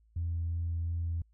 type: tone with vibrato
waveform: sine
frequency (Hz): 84.1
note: E2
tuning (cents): +35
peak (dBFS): -29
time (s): 0.16-1.22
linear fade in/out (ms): 5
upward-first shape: sine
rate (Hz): 2.8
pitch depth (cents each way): 9
effects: tanh soft clip ceiling -26 dBFS + added 55 Hz sine -62 dBFS peak until 1.33 s